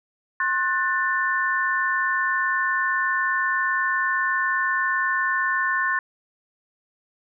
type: chord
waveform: sine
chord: F# diminished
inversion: second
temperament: just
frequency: 1065.6 / 1480 / 1776 Hz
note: C6 / F#6 / A6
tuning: +31 / 0 / +16 cents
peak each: -25 / -26 / -23 dBFS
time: 0.4-5.99 s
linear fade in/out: 2 ms
effects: none